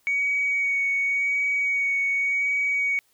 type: tone with vibrato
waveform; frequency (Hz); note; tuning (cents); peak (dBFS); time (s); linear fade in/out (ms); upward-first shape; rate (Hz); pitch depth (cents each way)
sine; 2245; C#7; +21; -20; 0.07-2.99; 0; sine; 0.89; 14
effects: tanh soft clip ceiling -16 dBFS + white hiss -65 dBFS RMS until 3.13 s